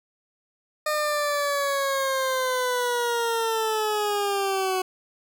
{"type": "linear sweep", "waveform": "20% pulse", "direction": "down", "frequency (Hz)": [610, 370], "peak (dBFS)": -18, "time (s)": [0.86, 4.82], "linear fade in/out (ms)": 5, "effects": ["10-bit"]}